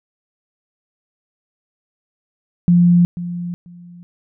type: tone with echo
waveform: sine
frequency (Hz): 174.61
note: F3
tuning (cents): 0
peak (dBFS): -8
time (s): 2.68-3.05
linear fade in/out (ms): 0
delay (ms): 490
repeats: 2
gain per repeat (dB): -14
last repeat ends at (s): 4.03
effects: none